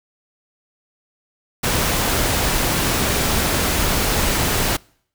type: noise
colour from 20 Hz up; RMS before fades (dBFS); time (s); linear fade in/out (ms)
pink; -19; 1.63-4.77; 10
effects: noise-tail reverb RT60 0.6 s tail -26 dB re dry